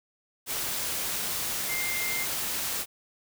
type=tone in noise; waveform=sine; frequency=2102 Hz; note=C7; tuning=7 cents sharp; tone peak=-31 dBFS; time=1.67-2.27 s; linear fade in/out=50 ms; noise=white; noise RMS=-31 dBFS; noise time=0.46-2.86 s; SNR=-3 dB; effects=none